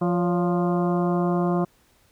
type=harmonic tone with a mistuned harmonic; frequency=175.3 Hz; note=F3; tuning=7 cents sharp; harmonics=1 / 2 / 3 / 4 / 5 / 6 / 7 / 8; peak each=-22 / -25 / -32 / -29 / -40 / -33 / -37 / -45 dBFS; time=0.01-1.65 s; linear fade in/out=10 ms; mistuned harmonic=3; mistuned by=+94 cents; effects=pink hiss -61 dBFS RMS until 2.11 s